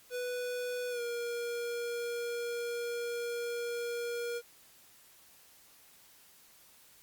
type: tone with pitch glide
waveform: square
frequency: 493.9 to 474.6 Hz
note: B4 to A#4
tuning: 0 to +31 cents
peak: -35 dBFS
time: 0.1-4.42 s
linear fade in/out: 50 ms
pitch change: -69 cents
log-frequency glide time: 0.9-1.01 s
effects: white hiss -60 dBFS RMS until 7.02 s + Opus 48 kbps